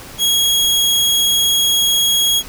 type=tone; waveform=sawtooth; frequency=3307 Hz; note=G#7; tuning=8 cents flat; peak=-9 dBFS; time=0.18-2.43 s; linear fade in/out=50 ms; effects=pink hiss -35 dBFS RMS until 2.48 s